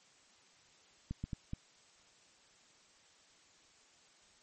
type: clicks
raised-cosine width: 5 ms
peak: -26 dBFS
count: 4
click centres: 1.11 / 1.24 / 1.332 / 1.534 s
effects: white hiss -65 dBFS RMS until 4.42 s + MP3 32 kbps